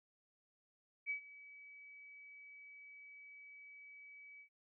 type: tone with ADSR envelope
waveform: sine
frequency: 2283 Hz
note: D7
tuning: 50 cents flat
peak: -35 dBFS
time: 1.06-4.49 s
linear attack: 41 ms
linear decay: 100 ms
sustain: -19 dB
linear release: 87 ms
effects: none